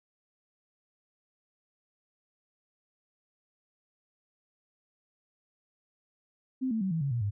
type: tone with pitch steps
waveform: sine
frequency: 259.8 / 222.3 / 190.18 / 162.72 / 139.22 / 119.12 / 101.92 Hz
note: C4 / A3 / F#3 / E3 / C#3 / A#2 / G#2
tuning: -12 / +18 / +48 / -22 / +8 / +38 / -32 cents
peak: -27 dBFS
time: 6.61-7.31 s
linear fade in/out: 20 ms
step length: 100 ms
effects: none